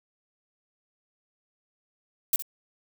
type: noise with echo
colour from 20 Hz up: violet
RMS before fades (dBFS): -22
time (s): 2.33-2.36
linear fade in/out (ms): 2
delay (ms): 63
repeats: 1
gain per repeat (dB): -13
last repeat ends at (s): 2.423
effects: none